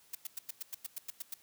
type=noise bursts; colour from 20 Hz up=blue; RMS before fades=-39 dBFS; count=11; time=0.13-1.341 s; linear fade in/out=5 ms; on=21 ms; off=98 ms; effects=white hiss -64 dBFS RMS until 1.42 s + high-pass 60 Hz 12 dB/octave